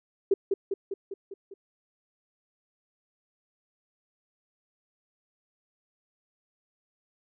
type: tone with echo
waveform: sine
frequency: 392 Hz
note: G4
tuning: in tune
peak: -17 dBFS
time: 0.31-0.34 s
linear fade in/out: 5 ms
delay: 200 ms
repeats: 6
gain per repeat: -4 dB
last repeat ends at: 1.54 s
effects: none